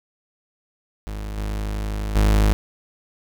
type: tone with level steps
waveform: 40% pulse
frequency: 51.91 Hz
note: G#1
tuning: in tune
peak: -27 / -23 / -13 dBFS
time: 1.07-2.53 s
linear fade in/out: 0 ms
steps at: 1.37 / 2.15 s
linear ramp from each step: 10 ms
effects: none